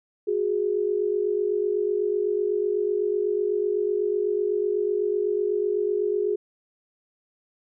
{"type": "tone pair together", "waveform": "sine", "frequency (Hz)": [367.3, 415.3], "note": ["F#4", "G#4"], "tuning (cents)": [-13, 0], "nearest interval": "major second", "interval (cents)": 213, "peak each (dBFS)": [-26, -23], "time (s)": [0.27, 6.36], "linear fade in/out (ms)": 10, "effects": []}